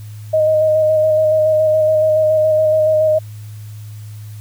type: tone with vibrato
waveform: sine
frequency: 622.3 Hz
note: D#5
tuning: in tune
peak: -10 dBFS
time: 0.33-3.19 s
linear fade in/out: 10 ms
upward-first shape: square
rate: 7.1 Hz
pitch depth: 16 cents each way
effects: added 106 Hz sine -29 dBFS peak until 4.4 s + white hiss -47 dBFS RMS until 4.4 s